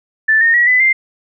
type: tone with pitch steps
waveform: sine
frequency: 1760 / 1837.9 / 1919.3 / 2004 / 2093 Hz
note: A6 / A#6 / B6 / B6 / C7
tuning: 0 / -25 / -50 / +25 / 0 cents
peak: -8 dBFS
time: 0.28-0.93 s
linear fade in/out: 10 ms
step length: 130 ms
effects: none